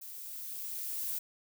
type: noise with level ramp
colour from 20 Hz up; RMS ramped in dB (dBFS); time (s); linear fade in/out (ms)
violet; -46 to -35; 0.01-1.19; 10
effects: none